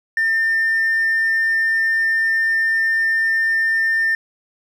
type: tone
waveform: triangle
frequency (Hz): 1802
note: A6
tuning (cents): +41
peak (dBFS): -12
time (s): 0.17-4.15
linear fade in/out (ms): 2
effects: tanh soft clip ceiling -11 dBFS